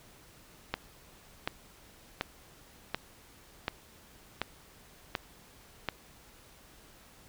click train, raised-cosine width 0.3 ms, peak -14 dBFS, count 8, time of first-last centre 0.74-5.887 s, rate 1.36 Hz, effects pink hiss -57 dBFS RMS until 7.28 s

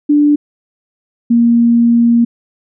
sine tone pair in turn, 293.7 / 234.8 Hz, D4 / A#3, 0 / +13 cents, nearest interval major third, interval 387 cents, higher first, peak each -6 dBFS, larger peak neither, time 0.09-0.36 / 1.3-2.25 s, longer second, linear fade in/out 10 ms, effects none

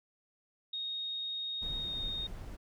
sine tone with pitch glide, 3729 to 3703 Hz, A#7 to A#7, 0 to -12 cents, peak -35 dBFS, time 0.73-2.27 s, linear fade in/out 5 ms, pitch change -12 cents, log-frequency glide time 1.78-1.9 s
brown noise, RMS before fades -43 dBFS, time 1.61-2.57 s, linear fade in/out 20 ms
effects none

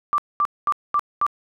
sine tone bursts, 1174.7 Hz, D6, in tune, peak -16 dBFS, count 5, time 0.13-1.265 s, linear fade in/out 0 ms, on 51 ms, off 220 ms, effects none

